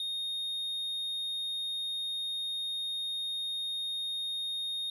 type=tone; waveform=triangle; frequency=3700 Hz; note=A#7; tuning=14 cents flat; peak=-31 dBFS; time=0-4.9 s; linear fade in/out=2 ms; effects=resampled to 32000 Hz